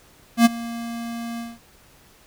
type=tone with ADSR envelope; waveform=square; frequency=233.1 Hz; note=A#3; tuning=in tune; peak=-9 dBFS; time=0.37-1.59 s; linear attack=84 ms; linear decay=22 ms; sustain=-20 dB; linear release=200 ms; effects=pink hiss -53 dBFS RMS until 2.26 s